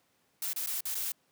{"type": "noise with dropouts", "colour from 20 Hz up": "blue", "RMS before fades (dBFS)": -34, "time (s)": [0.42, 1.12], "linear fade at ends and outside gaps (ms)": 2, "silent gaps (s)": [[0.532, 0.561], [0.662, 0.671], [0.807, 0.854], [0.946, 0.952]], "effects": ["pink hiss -71 dBFS RMS until 1.31 s", "high-pass 150 Hz 12 dB/octave"]}